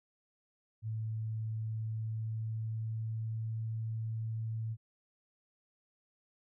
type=tone with pitch glide; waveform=sine; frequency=110.3 to 111.71 Hz; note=A2 to A2; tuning=+5 to +27 cents; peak=-34 dBFS; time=0.82-4.77 s; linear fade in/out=50 ms; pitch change=+22 cents; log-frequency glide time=1.6-3.69 s; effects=none